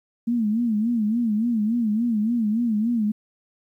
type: tone with vibrato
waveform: sine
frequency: 224.3 Hz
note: A3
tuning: 34 cents sharp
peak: -19 dBFS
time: 0.27-3.12 s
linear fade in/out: 10 ms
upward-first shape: sine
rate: 3.5 Hz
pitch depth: 130 cents each way
effects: 10-bit